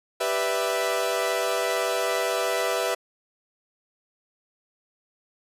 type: chord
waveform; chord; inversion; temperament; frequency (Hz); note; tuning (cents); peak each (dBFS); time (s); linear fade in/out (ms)
sawtooth; E minor seventh; first; equal with one note detuned; 392 / 493.9 / 589.7 / 659.3; G4 / B4 / D5 / E5; 0 / 0 / +7 / 0; -27 / -24 / -29 / -23; 0.2-2.95; 10
effects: resampled to 32000 Hz